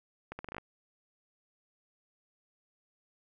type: accelerating click train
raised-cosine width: 0.5 ms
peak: -25 dBFS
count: 8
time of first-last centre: 0.32-0.582 s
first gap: 70 ms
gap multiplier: 0.78
effects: none